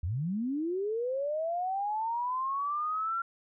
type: linear sweep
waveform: sine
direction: up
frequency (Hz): 73.9 to 1377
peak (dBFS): -29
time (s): 0.03-3.22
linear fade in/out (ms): 5
effects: none